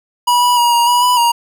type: tone with pitch steps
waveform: square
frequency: 972 / 978 / 955 / 946 / 972 / 989 / 944 Hz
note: B5 / B5 / A#5 / A#5 / B5 / B5 / A#5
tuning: -28 / -17 / +42 / +25 / -28 / +2 / +22 cents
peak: -10 dBFS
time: 0.27-1.32 s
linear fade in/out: 10 ms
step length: 150 ms
effects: none